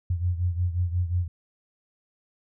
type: beating tone pair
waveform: sine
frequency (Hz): 87.31 / 92.91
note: F2 / F#2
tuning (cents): 0 / +8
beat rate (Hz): 5.6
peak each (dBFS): -24 / -29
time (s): 0.1-1.28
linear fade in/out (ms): 5
effects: none